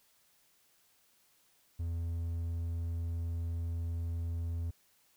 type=tone; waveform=triangle; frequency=84 Hz; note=E2; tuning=33 cents sharp; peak=-31 dBFS; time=1.79-4.71 s; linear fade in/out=10 ms; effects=white hiss -69 dBFS RMS until 5.16 s